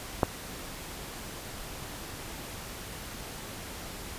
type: click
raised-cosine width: 1 ms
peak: -7 dBFS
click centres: 0.232 s
effects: pink hiss -41 dBFS RMS until 4.18 s + resampled to 32000 Hz